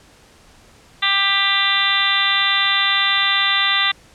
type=harmonic tone; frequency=395.1 Hz; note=G4; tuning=14 cents sharp; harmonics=2 / 3 / 4 / 5 / 6 / 7 / 8 / 9 / 10; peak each=-30 / -23 / -26 / -20 / -28 / -25 / -27 / -19 / -25 dBFS; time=1.02-3.92 s; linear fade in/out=10 ms; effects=pink hiss -49 dBFS RMS until 4.14 s + low-pass 9000 Hz 12 dB/octave